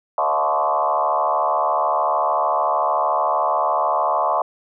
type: tone with frequency modulation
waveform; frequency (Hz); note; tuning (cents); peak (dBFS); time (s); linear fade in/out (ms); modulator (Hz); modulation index
sine; 868; A5; -24; -16; 0.18-4.42; 2; 73.5; 3.9
effects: none